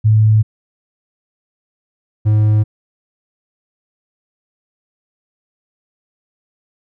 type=tone pair in turn; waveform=sine / triangle; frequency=108.5 / 106.82 Hz; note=A2 / G#2; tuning=-24 / +49 cents; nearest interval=unison; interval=27 cents; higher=first; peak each=-7 dBFS; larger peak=neither; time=0.04-0.43 / 2.25-2.64 s; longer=neither; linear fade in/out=20 ms; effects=none